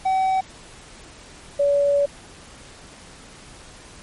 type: tone pair in turn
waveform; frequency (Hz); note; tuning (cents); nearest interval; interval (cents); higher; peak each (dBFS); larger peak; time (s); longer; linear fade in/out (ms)
triangle / sine; 760 / 569.4; F#5 / C#5; +46 / +46; perfect fourth; 500; first; -15; neither; 0.05-0.41 / 1.59-2.06; second; 10
effects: pink hiss -44 dBFS RMS until 4.02 s + MP3 48 kbps